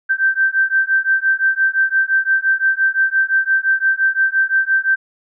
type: beating tone pair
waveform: sine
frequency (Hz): 1558 / 1563.8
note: G6 / G6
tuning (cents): -11 / -5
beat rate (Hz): 5.8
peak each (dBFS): -16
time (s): 0.09-4.96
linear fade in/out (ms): 20
effects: none